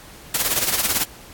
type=noise with tremolo; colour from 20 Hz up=white; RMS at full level=-18 dBFS; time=0.34-1.04 s; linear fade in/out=5 ms; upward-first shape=sine; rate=18 Hz; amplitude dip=65%; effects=pink hiss -43 dBFS RMS until 1.33 s + AAC 64 kbps